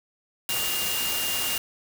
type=tone in noise; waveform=sine; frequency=2817 Hz; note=F7; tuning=14 cents sharp; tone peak=-30 dBFS; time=0.49-1.58 s; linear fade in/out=2 ms; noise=white; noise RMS=-28 dBFS; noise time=0.49-1.58 s; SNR=-5 dB; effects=none